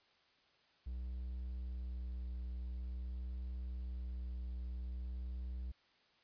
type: tone with vibrato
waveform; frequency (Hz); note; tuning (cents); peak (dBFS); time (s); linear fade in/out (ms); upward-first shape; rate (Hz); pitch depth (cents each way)
triangle; 61.74; B1; 0; -38; 0.86-5.72; 10; triangle; 0.48; 14
effects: white hiss -71 dBFS RMS until 6.23 s + resampled to 11025 Hz